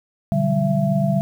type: tone cluster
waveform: sine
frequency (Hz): 122.8 / 146.1 / 179.2 / 194.5 / 670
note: B2 / D3 / F3 / G3 / E5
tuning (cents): -9 / -9 / +45 / -13 / +28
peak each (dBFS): -29 / -20 / -29 / -20 / -23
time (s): 0.32-1.21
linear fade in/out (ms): 0
effects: 8-bit